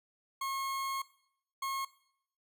40% pulse tone bursts at uneven times, 1084 Hz, C#6, 39 cents flat, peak -33 dBFS, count 2, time 0.41-1.02 / 1.62-1.85 s, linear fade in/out 5 ms, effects noise-tail reverb RT60 0.7 s tail -18 dB re dry

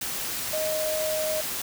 sine tone in noise, 622.3 Hz, D#5, in tune, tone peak -26 dBFS, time 0.53-1.41 s, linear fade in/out 5 ms, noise white, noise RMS -31 dBFS, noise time 0.01-1.62 s, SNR +2 dB, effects none

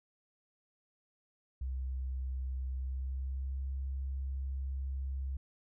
sine tone with pitch glide, 64.9 to 67.03 Hz, C2 to C2, -13 to +42 cents, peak -34 dBFS, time 1.61-5.37 s, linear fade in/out 5 ms, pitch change +55 cents, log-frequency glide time 2.73-3.65 s, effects none

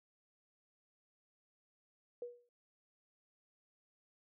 sine tone with exponential decay, 483.2 Hz, B4, 38 cents flat, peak -38 dBFS, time 2.22-2.49 s, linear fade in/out 2 ms, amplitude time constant 57 ms, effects none

